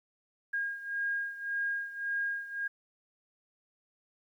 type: beating tone pair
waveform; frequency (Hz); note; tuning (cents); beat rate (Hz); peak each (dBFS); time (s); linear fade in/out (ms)
sine; 1624 / 1625.8; G#6 / G#6; -39 / -37; 1.8; -33 / -37; 0.53-2.68; 10
effects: 11-bit